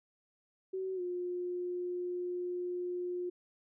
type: tone with pitch glide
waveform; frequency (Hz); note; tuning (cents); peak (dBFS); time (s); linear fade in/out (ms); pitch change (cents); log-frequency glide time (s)
sine; 377.9 to 356.7; F#4 to F4; +37 to +37; -34; 0.73-3.3; 10; -100; 0.95-1.01
effects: none